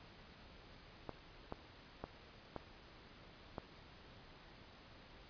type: clicks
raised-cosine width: 1 ms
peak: -28 dBFS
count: 5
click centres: 1.093 / 1.524 / 2.04 / 2.563 / 3.582 s
effects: pink hiss -59 dBFS RMS until 5.29 s + resampled to 11025 Hz